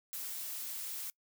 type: noise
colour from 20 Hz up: blue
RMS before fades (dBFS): -41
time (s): 0.13-1.1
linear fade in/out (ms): 0
effects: noise-tail reverb RT60 0.1 s tail -25 dB re dry